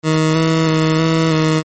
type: tone with pitch steps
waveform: 20% pulse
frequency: 157.5 / 161.3 / 158.3 / 161.9 / 157.4 Hz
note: D#3 / E3 / D#3 / E3 / D#3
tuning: +21 / -37 / +30 / -31 / +20 cents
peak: -7 dBFS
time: 0.03-1.63 s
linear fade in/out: 50 ms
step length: 320 ms
effects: MP3 32 kbps